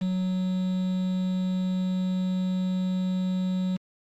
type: tone with quantisation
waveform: triangle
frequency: 185 Hz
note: F#3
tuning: in tune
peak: -22 dBFS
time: 0.01-3.77 s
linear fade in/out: 10 ms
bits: 7
effects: low-pass 5000 Hz 12 dB/octave + Opus 48 kbps